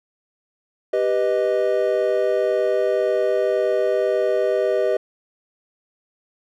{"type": "chord", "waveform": "triangle", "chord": "G augmented", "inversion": "none", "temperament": "equal", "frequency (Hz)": [392, 493.9, 622.3], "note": ["G4", "B4", "D#5"], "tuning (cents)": [0, 0, 0], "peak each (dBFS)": [-20, -20, -19], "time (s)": [0.93, 4.97], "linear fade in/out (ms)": 5, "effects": []}